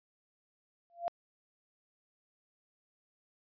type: tone with exponential growth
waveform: sine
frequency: 688 Hz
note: F5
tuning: 26 cents flat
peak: -27 dBFS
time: 0.9-1.08 s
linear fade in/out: 0 ms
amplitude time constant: 37 ms
effects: resampled to 11025 Hz